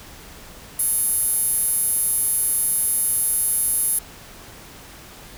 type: tone with high-pass filter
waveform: sawtooth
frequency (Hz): 740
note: F#5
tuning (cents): 0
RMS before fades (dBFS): -21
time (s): 0.79-3.99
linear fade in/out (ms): 5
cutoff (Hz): 11000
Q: 8
effects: pink hiss -42 dBFS RMS until 5.37 s